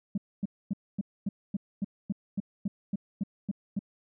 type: tone bursts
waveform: sine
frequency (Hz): 198.9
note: G3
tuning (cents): +25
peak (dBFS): -25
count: 14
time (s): 0.15-3.792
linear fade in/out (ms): 5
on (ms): 28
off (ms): 250
effects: tanh soft clip ceiling -23 dBFS